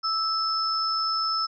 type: tone pair together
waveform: sine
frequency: 1312 / 5248 Hz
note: E6 / E8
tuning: -9 / -9 cents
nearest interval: 2 octaves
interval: 2400 cents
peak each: -26 dBFS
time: 0.03-1.47 s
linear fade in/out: 20 ms
effects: none